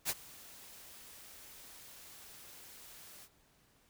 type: noise with ADSR envelope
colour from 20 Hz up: white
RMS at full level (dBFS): -32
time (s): 0.05-3.29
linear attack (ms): 45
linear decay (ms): 40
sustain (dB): -22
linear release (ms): 61
effects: pink hiss -69 dBFS RMS until 3.89 s